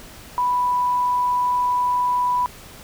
sine tone, 987.8 Hz, B5, in tune, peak -17 dBFS, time 0.38-2.46 s, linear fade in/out 0 ms, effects pink hiss -42 dBFS RMS until 2.83 s

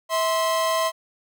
45% pulse tone pair together, 650 / 1045.7 Hz, E5 / C6, -24 / -1 cents, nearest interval minor sixth, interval 823 cents, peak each -23 dBFS, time 0.09-0.92 s, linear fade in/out 50 ms, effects none

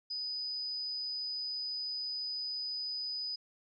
sine tone, 4983 Hz, D#8, 2 cents sharp, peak -35 dBFS, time 0.1-3.36 s, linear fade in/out 10 ms, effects none

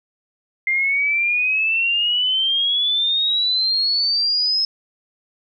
sine exponential sweep, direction up, 2093 to 5190 Hz, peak -16 dBFS, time 0.67-4.65 s, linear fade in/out 2 ms, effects none

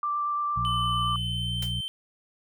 sine tone with vibrato, 1176 Hz, D6, 2 cents sharp, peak -25 dBFS, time 0.03-1.16 s, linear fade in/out 2 ms, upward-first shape sine, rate 8.7 Hz, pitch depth 9 cents each way
harmonic tone, 59.5 Hz, A#1, 36 cents sharp, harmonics 1 / 2 / 3, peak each -34 / -31 / -38 dBFS, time 0.56-1.81 s, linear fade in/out 10 ms
triangle tone with pitch glide, 3028 to 3102 Hz, F#7 to G7, +39 to -19 cents, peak -29 dBFS, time 0.65-1.88 s, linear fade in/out 0 ms, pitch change +42 cents, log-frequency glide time 1-1.57 s
white noise with exponential decay, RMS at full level -34 dBFS, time 1.62-1.75 s, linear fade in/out 5 ms, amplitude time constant 28 ms
effects none

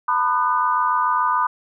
sine tone cluster, 910 / 997 / 1220 / 1493 Hz, A#5 / B5 / D#6 / F#6, -42 / +16 / -34 / +15 cents, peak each -26 / -19 / -21 / -28 dBFS, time 0.08-1.47 s, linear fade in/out 5 ms, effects none

